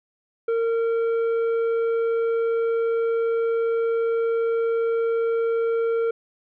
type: tone with tanh clipping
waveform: sine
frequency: 458.7 Hz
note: A#4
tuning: 28 cents flat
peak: -21 dBFS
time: 0.48-6.11 s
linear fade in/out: 5 ms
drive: 7 dB
effects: none